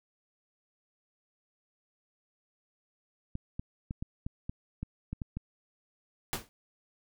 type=clicks; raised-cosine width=5 ms; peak=-23 dBFS; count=10; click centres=3.354 / 3.595 / 3.909 / 4.025 / 4.265 / 4.495 / 4.83 / 5.13 / 5.218 / 5.37 s
type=noise with exponential decay; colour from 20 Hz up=pink; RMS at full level=-29 dBFS; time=6.33-6.49 s; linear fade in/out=0 ms; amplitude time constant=33 ms
effects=none